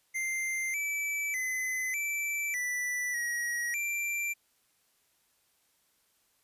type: tone with pitch steps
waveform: square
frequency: 2091 / 2310 / 2031 / 2327 / 1974 / 1904 / 2356 Hz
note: C7 / D7 / B6 / D7 / B6 / A#6 / D7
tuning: -2 / -29 / +48 / -17 / -1 / +36 / +5 cents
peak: -31 dBFS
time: 0.14-4.34 s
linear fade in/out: 20 ms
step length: 600 ms
effects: white hiss -71 dBFS RMS until 6.43 s + resampled to 32000 Hz